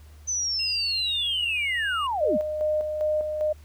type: linear sweep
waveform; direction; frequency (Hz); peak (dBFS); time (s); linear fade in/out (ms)
sine; down; 6160 to 164.2; -24; 0.27-2.38; 20
type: tone with pitch glide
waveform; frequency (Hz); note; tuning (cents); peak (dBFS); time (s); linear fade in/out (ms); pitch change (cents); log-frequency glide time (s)
triangle; 2756 to 2850; F7 to F7; -24 to +34; -30; 0.59-2.07; 5; +58; 0.84-1.34
type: tone with tremolo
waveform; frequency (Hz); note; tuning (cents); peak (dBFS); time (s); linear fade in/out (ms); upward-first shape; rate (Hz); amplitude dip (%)
sine; 611; D#5; -32; -21; 2.21-3.53; 10; square; 2.5; 45
effects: added 75 Hz sine -45 dBFS peak until 3.64 s + pink hiss -58 dBFS RMS until 3.64 s